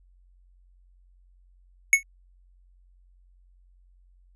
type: tone with exponential decay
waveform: square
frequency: 2206 Hz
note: C#7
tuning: 9 cents flat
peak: -10 dBFS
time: 1.93-2.03 s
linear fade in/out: 1 ms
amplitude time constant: 21 ms
effects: added 45 Hz sine -55 dBFS peak until 4.35 s + resampled to 24000 Hz